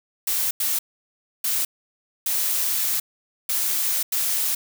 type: noise bursts at uneven times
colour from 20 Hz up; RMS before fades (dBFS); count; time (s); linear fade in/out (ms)
blue; -23; 6; 0.27-0.51 / 0.6-0.79 / 1.44-1.65 / 2.26-3 / 3.49-4.03 / 4.12-4.55; 5
effects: none